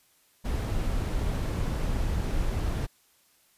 brown noise, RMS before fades -28 dBFS, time 0.44-2.87 s, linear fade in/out 20 ms, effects white hiss -64 dBFS RMS until 3.57 s + resampled to 32000 Hz

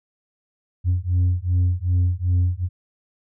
sine beating tone pair, 88.4 / 91 Hz, F2 / F#2, +22 / -28 cents, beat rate 2.6 Hz, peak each -18 dBFS, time 0.84-2.69 s, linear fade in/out 50 ms, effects tanh soft clip ceiling -14 dBFS

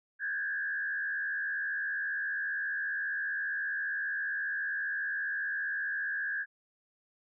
sine tone with frequency modulation, 1633 Hz, G#6, 30 cents flat, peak -31 dBFS, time 0.19-6.46 s, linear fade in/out 50 ms, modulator 74.9 Hz, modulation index 1.1, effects none

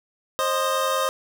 square tone cluster, 530 / 620 / 1049 / 1233 Hz, C5 / D#5 / C6 / D#6, +22 / -6 / +4 / -16 cents, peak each -26 / -30 / -29 / -26 dBFS, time 0.39-1.09 s, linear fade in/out 0 ms, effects none

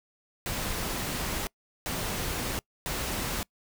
pink noise bursts at uneven times, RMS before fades -32 dBFS, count 3, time 0.46-1.47 / 1.86-2.59 / 2.86-3.43 s, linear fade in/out 0 ms, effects noise-tail reverb RT60 0.1 s tail -25 dB re dry

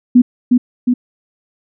sine tone with echo, 246.7 Hz, B3, 2 cents flat, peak -3 dBFS, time 0.15-0.22 s, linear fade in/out 10 ms, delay 360 ms, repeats 2, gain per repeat -3 dB, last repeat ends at 0.94 s, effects none

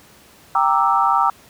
sine chord, E half-diminished seventh, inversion first, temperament equal with one note detuned, 787.2 / 932.3 / 1174.7 / 1318.5 Hz, G5 / Bb5 / D6 / E6, +7 / 0 / 0 / 0 cents, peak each -19 dBFS, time 0.55-1.3 s, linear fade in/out 2 ms, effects pink hiss -48 dBFS RMS until 1.49 s + high-pass 80 Hz 12 dB/octave

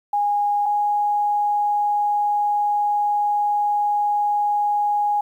sine tone pair in turn, 822 / 827.2 Hz, G#5 / G#5, -18 / -7 cents, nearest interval unison, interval 11 cents, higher second, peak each -17 dBFS, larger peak neither, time 0.13-0.66 / 0.66-5.21 s, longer second, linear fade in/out 5 ms, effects 9-bit

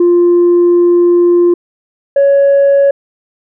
sine tone pair in turn, 349.2 / 558.3 Hz, F4 / C#5, 0 / +12 cents, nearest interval minor sixth, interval 812 cents, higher second, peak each -3 dBFS, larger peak neither, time 0-1.54 / 2.16-2.91 s, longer first, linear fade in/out 5 ms, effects tanh soft clip ceiling -3 dBFS

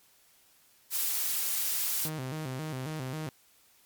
blue noise, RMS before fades -30 dBFS, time 0.9-2.1 s, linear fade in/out 50 ms
sawtooth tone with vibrato, 142.4 Hz, C#3, 47 cents sharp, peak -30 dBFS, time 2.05-3.29 s, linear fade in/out 2 ms, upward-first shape square, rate 3.7 Hz, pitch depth 160 cents each way
effects white hiss -63 dBFS RMS until 3.85 s + MP3 96 kbps

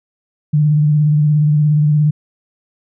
sine tone with vibrato, 150 Hz, D3, 37 cents sharp, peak -9 dBFS, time 0.53-2.11 s, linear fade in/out 10 ms, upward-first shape sine, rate 17 Hz, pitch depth 36 cents each way, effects none

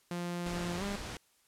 sawtooth tone with pitch glide, 174.61 to 200.6 Hz, F3 to G3, 0 to +40 cents, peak -31 dBFS, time 0.11-0.96 s, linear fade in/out 2 ms, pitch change +240 cents, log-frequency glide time 0.77-0.83 s
pink low-pass noise, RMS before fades -42 dBFS, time 0.46-1.17 s, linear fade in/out 2 ms, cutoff 7600 Hz, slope 12 dB/octave
effects white hiss -69 dBFS RMS until 1.47 s + low-pass 12000 Hz 12 dB/octave

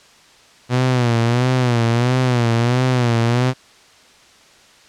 sawtooth tone with vibrato, 121.9 Hz, B2, 22 cents flat, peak -10 dBFS, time 0.69-3.54 s, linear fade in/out 50 ms, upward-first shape sine, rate 1.5 Hz, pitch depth 95 cents each way, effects white hiss -48 dBFS RMS until 4.88 s + low-pass 6000 Hz 12 dB/octave

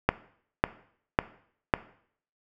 click train, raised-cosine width 0.5 ms, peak -4 dBFS, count 4, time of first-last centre 0.09-1.738 s, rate 1.82 Hz, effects noise-tail reverb RT60 0.6 s tail -17 dB re dry

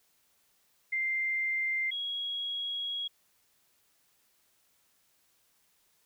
sine tone pair in turn, 2093 / 3312 Hz, C7 / G#7, 0 / -5 cents, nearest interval minor sixth, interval 795 cents, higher second, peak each -28 / -32 dBFS, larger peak first, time 0.92-1.91 / 1.91-3.08 s, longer second, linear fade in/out 10 ms, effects white hiss -70 dBFS RMS until 6.05 s

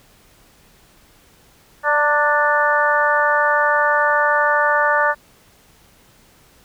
harmonic tone with a mistuned harmonic, 294.1 Hz, D4, 3 cents sharp, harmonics 2 / 3 / 4 / 5 / 6, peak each -20 / -20 / -20 / -20 / -20 dBFS, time 1.83-5.15 s, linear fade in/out 50 ms, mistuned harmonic 3, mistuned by +28 cents, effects pink hiss -52 dBFS RMS until 6.64 s

